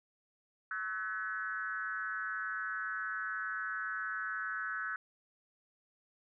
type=tone with frequency modulation; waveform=sine; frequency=1505 Hz; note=F#6; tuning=29 cents sharp; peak=-35 dBFS; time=0.71-4.96 s; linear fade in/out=2 ms; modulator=201 Hz; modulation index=1.1; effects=none